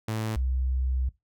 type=tone pair in turn; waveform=sawtooth / sine; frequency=110 / 64.19 Hz; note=A2 / C2; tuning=0 / -32 cents; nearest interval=major sixth; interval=932 cents; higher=first; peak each=-24 dBFS; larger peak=neither; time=0.08-0.36 / 0.36-1.09 s; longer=second; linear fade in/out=5 ms; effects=noise-tail reverb RT60 0.2 s tail -19 dB re dry